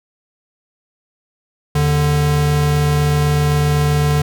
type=tone pair together; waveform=square; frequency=79.7 / 147.53 Hz; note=D#2 / D3; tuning=+42 / +8 cents; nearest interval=major seventh; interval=1066 cents; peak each=-21 / -14 dBFS; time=1.75-4.22 s; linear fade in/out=5 ms; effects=none